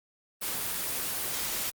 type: noise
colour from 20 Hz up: white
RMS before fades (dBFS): -32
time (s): 0.41-1.71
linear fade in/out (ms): 20
effects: Opus 24 kbps